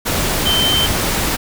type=tone in noise; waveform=sine; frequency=3100 Hz; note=G7; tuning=20 cents flat; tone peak=-14 dBFS; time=0.45-0.87 s; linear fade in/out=20 ms; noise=pink; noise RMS=-18 dBFS; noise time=0.05-1.37 s; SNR=+1 dB; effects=none